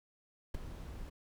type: noise with ADSR envelope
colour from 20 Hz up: brown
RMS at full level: -35 dBFS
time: 0.54-1.1 s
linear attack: 7 ms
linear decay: 9 ms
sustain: -10 dB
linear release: 13 ms
effects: none